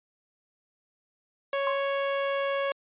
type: tone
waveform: sawtooth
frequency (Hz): 554.4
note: C#5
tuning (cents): 0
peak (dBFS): -22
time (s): 1.53-2.72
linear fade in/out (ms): 2
type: tone with exponential decay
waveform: sine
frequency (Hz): 1056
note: C6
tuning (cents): +16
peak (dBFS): -25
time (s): 1.67-1.9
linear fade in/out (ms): 1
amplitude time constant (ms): 50
effects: resampled to 8000 Hz